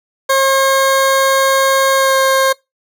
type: tone with pitch glide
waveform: 20% pulse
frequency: 538 to 533.4 Hz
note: C5 to C5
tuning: +48 to +33 cents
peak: -5 dBFS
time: 0.29-2.53 s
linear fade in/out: 10 ms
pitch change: -15 cents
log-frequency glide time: 1.96-2.17 s
effects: noise-tail reverb RT60 0.2 s tail -24 dB re dry